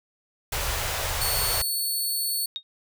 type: band-stop noise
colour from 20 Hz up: pink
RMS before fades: -28 dBFS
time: 0.52-1.62 s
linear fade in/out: 5 ms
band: 120 to 480 Hz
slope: 24 dB/octave
type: tone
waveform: 10% pulse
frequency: 4429 Hz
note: C#8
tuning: 2 cents flat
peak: -18 dBFS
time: 1.21-2.46 s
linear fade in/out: 5 ms
type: tone with exponential decay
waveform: sine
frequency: 3729 Hz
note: A#7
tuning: in tune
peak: -24 dBFS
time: 2.56-2.63 s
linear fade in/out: 0 ms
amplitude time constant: 15 ms
effects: none